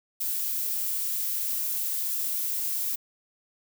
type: noise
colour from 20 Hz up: violet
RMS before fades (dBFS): -29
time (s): 0.2-2.96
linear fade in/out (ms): 10
effects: none